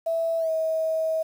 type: tone with pitch glide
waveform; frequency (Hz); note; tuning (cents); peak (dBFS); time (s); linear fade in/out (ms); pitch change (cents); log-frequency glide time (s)
sine; 659.3 to 640.9; E5 to E5; 0 to -49; -22; 0.06-1.23; 10; -49; 0.38-0.5
effects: 8-bit